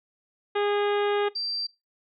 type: harmonic tone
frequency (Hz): 410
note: G#4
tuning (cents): -22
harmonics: 1 / 2 / 3 / 4 / 5 / 6 / 7 / 8 / 9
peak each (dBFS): -24 / -30 / -34 / -36 / -38 / -40 / -41 / -42 / -43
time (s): 0.55-1.29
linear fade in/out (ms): 10
type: tone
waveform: sine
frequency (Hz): 4699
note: D8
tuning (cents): 0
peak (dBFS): -27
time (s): 1.35-1.67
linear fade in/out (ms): 10
effects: noise-tail reverb RT60 0.2 s tail -18 dB re dry